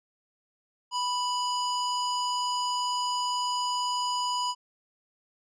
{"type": "tone with low-pass filter", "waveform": "square", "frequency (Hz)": 987.8, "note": "B5", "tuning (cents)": 0, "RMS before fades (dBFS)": -29, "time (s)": [0.91, 4.55], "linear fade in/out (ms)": 50, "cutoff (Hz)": 6000, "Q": 3, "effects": []}